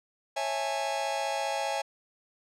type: chord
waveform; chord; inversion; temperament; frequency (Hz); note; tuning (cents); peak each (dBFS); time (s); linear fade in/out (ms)
45% pulse; A major seventh; first; just; 550 / 660 / 825 / 880; C#5 / E5 / G#5 / A5; -14 / +2 / -12 / 0; -35 / -35 / -32 / -38; 0.36-1.82; 10
effects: low-pass 8000 Hz 12 dB/octave